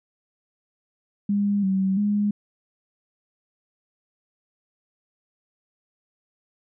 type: tone with pitch steps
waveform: sine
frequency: 202.8 / 191.4 / 206.2 Hz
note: G#3 / G3 / G#3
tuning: -41 / -41 / -12 cents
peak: -19 dBFS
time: 1.29-2.31 s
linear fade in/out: 5 ms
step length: 340 ms
effects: none